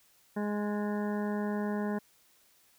harmonic tone with a mistuned harmonic, 207.7 Hz, G#3, in tune, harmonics 1 / 2 / 3 / 4 / 5 / 7 / 8 / 9, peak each -31 / -37 / -41 / -43 / -45 / -48 / -49 / -50 dBFS, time 0.36-1.99 s, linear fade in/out 10 ms, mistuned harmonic 9, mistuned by -54 cents, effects white hiss -65 dBFS RMS until 2.78 s

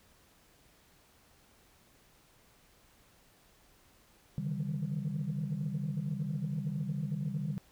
sine tone cluster, 138.5 / 151.6 / 160.3 / 196.1 Hz, C#3 / D#3 / E3 / G3, -1 / -45 / -48 / +1 cents, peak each -37 / -36 / -38 / -37 dBFS, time 4.38-7.58 s, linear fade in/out 0 ms, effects tanh soft clip ceiling -26 dBFS + pink hiss -64 dBFS RMS until 7.71 s

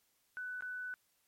sine tone with dropouts, 1494 Hz, F#6, 16 cents sharp, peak -39 dBFS, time 0.37-0.94 s, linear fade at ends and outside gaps 0 ms, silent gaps 0.608-0.623 s, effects white hiss -75 dBFS RMS until 1.27 s + MP3 64 kbps

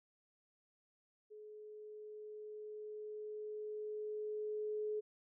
sine tone with level ramp, 425.1 Hz, G#4, 40 cents sharp, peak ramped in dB -51 to -36 dBFS, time 1.3-5.01 s, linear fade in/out 20 ms, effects none

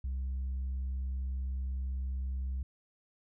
sine tone, 65.41 Hz, C2, in tune, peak -30 dBFS, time 0.04-2.63 s, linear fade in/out 5 ms, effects tanh soft clip ceiling -31 dBFS

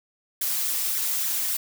blue noise with flanger, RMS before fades -26 dBFS, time 0.41-1.57 s, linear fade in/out 5 ms, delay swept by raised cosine 0.52 to 5.02 ms, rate 3.6 Hz, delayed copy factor +1, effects none

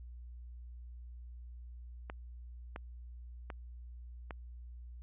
clicks, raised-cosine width 0.5 ms, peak -27 dBFS, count 4, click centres 2.099 / 2.761 / 3.502 / 4.308 s, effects added 60 Hz sine -46 dBFS peak until 5.02 s + resampled to 8000 Hz

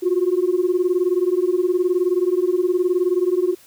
sine beating tone pair, 351.5 / 370.5 Hz, F4 / F#4, +11 / +2 cents, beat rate 19 Hz, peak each -18 dBFS, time 0.02-3.55 s, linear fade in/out 20 ms, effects tanh soft clip ceiling -10 dBFS + white hiss -50 dBFS RMS until 3.66 s

